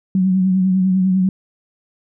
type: tone with vibrato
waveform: sine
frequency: 187.2 Hz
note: F#3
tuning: 20 cents sharp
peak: -12 dBFS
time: 0.15-1.29 s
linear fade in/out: 2 ms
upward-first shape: triangle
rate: 10 Hz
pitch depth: 48 cents each way
effects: none